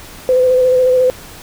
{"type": "tone with vibrato", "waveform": "sine", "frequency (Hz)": 508, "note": "B4", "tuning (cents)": 49, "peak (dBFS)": -8, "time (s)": [0.29, 1.1], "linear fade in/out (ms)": 0, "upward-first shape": "square", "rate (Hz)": 14, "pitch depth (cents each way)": 18, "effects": ["pink hiss -35 dBFS RMS until 1.42 s"]}